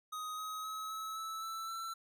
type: tone with pitch steps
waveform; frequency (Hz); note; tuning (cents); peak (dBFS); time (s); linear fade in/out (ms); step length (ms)
square; 1253 / 1266.8 / 1280.8 / 1294.9 / 1309.2 / 1323.7 / 1338.3; D#6 / D#6 / D#6 / E6 / E6 / E6 / E6; +12 / +31 / +50 / -31 / -12 / +7 / +26; -40; 0.12-1.94; 10; 260
effects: none